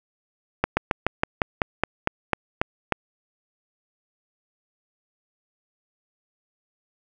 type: slowing click train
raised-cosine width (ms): 0.5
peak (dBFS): -4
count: 12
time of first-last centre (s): 0.64-2.923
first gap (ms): 130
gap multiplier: 1.09
effects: none